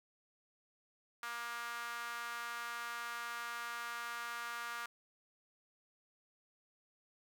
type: tone with high-pass filter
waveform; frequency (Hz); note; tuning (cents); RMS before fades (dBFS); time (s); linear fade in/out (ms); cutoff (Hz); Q
sawtooth; 236.2; A#3; +23; -43; 1.23-4.86; 0; 1300; 3.2
effects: none